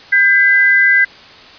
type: tone pair together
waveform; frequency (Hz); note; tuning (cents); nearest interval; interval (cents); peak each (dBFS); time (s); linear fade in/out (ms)
sine; 1594 / 2008; G6 / B6; +28 / +28; major third; 400; -10; 0.12-1.05; 10
effects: white hiss -38 dBFS RMS until 1.58 s + resampled to 11025 Hz